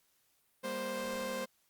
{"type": "tone cluster", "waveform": "sawtooth", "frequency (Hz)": [198.9, 236.8, 524], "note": ["G3", "A#3", "C5"], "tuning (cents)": [25, 27, 2], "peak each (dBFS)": [-40, -40, -33], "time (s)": [0.63, 1.46], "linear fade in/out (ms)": 20, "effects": ["white hiss -73 dBFS RMS until 1.69 s", "Opus 48 kbps"]}